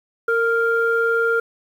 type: tone pair together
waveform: sine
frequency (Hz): 459.2 / 1396.9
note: A#4 / F6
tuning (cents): -26 / 0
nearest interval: octave + perfect fifth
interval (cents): 1926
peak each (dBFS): -18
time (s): 0.28-1.4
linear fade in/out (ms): 5
effects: tanh soft clip ceiling -8 dBFS + 8-bit